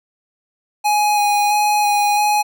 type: tone with vibrato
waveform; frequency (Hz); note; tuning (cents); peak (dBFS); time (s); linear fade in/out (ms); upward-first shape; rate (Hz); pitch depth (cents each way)
square; 830.6; G#5; 0; -14; 0.84-2.43; 20; square; 1.5; 12
effects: none